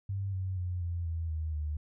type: tone with pitch steps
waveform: sine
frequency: 98 / 93.85 / 89.87 / 86.06 / 82.41 / 78.91 / 75.57 Hz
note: G2 / F#2 / F#2 / F2 / E2 / D#2 / D#2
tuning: 0 / +25 / -50 / -25 / 0 / +25 / -50 cents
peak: -31 dBFS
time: 0.09-1.77 s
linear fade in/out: 5 ms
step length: 240 ms
effects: none